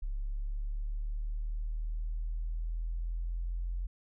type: linear sweep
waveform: sine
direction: up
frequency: 34.65 to 43.74 Hz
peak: -31 dBFS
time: 0.02-3.87 s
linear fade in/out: 10 ms
effects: tanh soft clip ceiling -27 dBFS